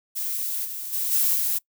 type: noise with level steps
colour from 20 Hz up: violet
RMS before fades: -28 / -33 / -26 / -21 / -24 dBFS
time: 0.15-1.59 s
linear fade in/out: 20 ms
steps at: 0.64 / 0.92 / 1.11 / 1.34 s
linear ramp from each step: 20 ms
effects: noise-tail reverb RT60 0.1 s tail -23 dB re dry